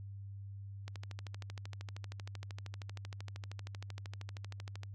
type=click train; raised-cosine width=0.2 ms; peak=-29 dBFS; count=52; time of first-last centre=0.88-4.833 s; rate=12.9 Hz; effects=added 99 Hz sine -44 dBFS peak until 4.94 s + AAC 48 kbps